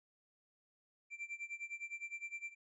triangle tone with tremolo, 2353 Hz, D7, 3 cents sharp, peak -38 dBFS, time 1.1-2.55 s, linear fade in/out 50 ms, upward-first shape sine, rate 9.8 Hz, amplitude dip 90%, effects resampled to 22050 Hz

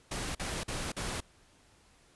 pink noise bursts, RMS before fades -36 dBFS, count 4, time 0.11-1.205 s, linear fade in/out 5 ms, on 240 ms, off 45 ms, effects pink hiss -63 dBFS RMS until 2.15 s + resampled to 24000 Hz

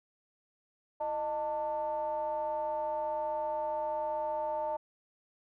triangle ring-modulated tone, 139.4 Hz, C#3, 10 cents sharp, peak -26 dBFS, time 1-4.77 s, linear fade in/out 10 ms, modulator 753 Hz, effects none

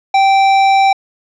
triangle tone with hard clipping, 780 Hz, G5, 9 cents flat, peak -9 dBFS, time 0.14-0.93 s, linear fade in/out 5 ms, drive 15 dB, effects resampled to 22050 Hz

